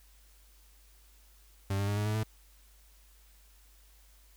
40% pulse tone with pitch steps, 98 / 100.12 / 102.28 / 104.49 / 106.75 / 109.05 Hz, G2 / G2 / G#2 / G#2 / G#2 / A2, 0 / +37 / -26 / +11 / +48 / -15 cents, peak -28 dBFS, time 1.7-2.234 s, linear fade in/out 5 ms, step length 89 ms, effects added 50 Hz sine -58 dBFS peak until 4.36 s + white hiss -64 dBFS RMS until 4.36 s

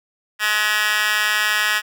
10% pulse tone with high-pass filter, 211.6 Hz, G#3, 33 cents sharp, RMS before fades -19 dBFS, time 0.39-1.82 s, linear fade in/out 50 ms, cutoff 1900 Hz, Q 6.9, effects none

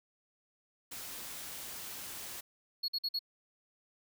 white noise, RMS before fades -44 dBFS, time 0.91-2.41 s, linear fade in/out 10 ms
triangle tone bursts, 4334 Hz, C#8, 40 cents flat, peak -30 dBFS, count 4, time 2.83-3.192 s, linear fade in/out 10 ms, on 53 ms, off 50 ms
effects none

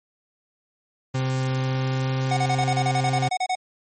40% pulse tone with pitch glide, 130.81 to 131.87 Hz, C3 to C3, 0 to +14 cents, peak -21 dBFS, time 1.14-3.29 s, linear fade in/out 10 ms, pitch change +14 cents, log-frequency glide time 1.52-2.42 s
square tone bursts, 740 Hz, F#5, in tune, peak -22 dBFS, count 14, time 2.31-3.553 s, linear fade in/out 5 ms, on 60 ms, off 31 ms
effects MP3 32 kbps

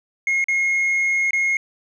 sine tone with dropouts, 2154 Hz, C7, 50 cents sharp, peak -14 dBFS, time 0.27-1.57 s, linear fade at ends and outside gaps 2 ms, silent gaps 0.442-0.484 / 1.308-1.332 s, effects tanh soft clip ceiling -16 dBFS

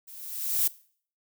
violet noise with level ramp, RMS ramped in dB -47 to -22 dBFS, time 0.07-0.68 s, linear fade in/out 10 ms, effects noise-tail reverb RT60 0.5 s tail -20 dB re dry

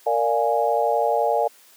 sine chord, Bb dominant seventh, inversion none, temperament equal with one note detuned, 463.2 / 587.3 / 698.5 / 830.6 Hz, Bb4 / D5 / F5 / Ab5, -11 / 0 / 0 / 0 cents, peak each -23 dBFS, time 0.06-1.48 s, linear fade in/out 10 ms, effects white hiss -52 dBFS RMS until 1.76 s + high-pass 300 Hz 12 dB/octave

